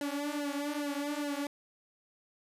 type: tone with flanger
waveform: sawtooth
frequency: 289.3 Hz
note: D4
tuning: 26 cents flat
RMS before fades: -35 dBFS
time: 0.01-1.47 s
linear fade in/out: 2 ms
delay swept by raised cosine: 0.83 to 6.23 ms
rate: 2.4 Hz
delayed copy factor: -0.9
effects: resampled to 32000 Hz